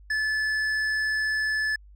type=tone with hard clipping; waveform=sine; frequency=1733 Hz; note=A6; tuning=27 cents flat; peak=-25 dBFS; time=0.1-1.76 s; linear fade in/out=5 ms; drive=7 dB; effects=added 50 Hz sine -47 dBFS peak until 1.95 s